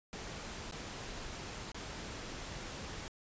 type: noise with dropouts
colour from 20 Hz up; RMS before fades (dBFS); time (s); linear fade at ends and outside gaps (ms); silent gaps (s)
pink; -44; 0.13-3.08; 0; 0.711-0.723 / 1.718-1.745
effects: resampled to 16000 Hz